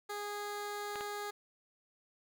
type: tone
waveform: 15% pulse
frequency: 412.4 Hz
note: G#4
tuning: 12 cents flat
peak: -32 dBFS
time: 0.09-1.31 s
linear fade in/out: 10 ms
type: clicks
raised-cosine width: 0.3 ms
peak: -26 dBFS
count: 2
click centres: 0.957 / 1.009 s
effects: none